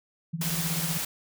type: tone with tremolo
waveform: sine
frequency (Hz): 164.81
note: E3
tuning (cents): 0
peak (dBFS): -26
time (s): 0.33-0.98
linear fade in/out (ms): 10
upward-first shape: sine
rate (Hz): 16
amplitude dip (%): 80
type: noise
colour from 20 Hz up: white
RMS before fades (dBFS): -31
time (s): 0.41-1.05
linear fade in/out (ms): 5
effects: none